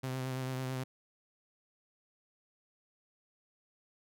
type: tone with vibrato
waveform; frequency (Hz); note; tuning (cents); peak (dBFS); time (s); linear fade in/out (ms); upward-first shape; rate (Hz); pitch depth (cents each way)
sawtooth; 130; C3; -11; -31; 0.03-0.84; 10; triangle; 9; 28
effects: none